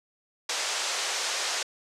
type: band-pass noise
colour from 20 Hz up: white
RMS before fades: -30 dBFS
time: 0.49-1.63 s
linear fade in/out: 5 ms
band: 450 to 7200 Hz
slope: 24 dB/octave
effects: low-pass 12000 Hz 12 dB/octave